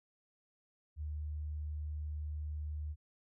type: tone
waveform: sine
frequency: 75.5 Hz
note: D2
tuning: 48 cents sharp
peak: -37 dBFS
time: 0.96-2.96 s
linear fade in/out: 50 ms
effects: none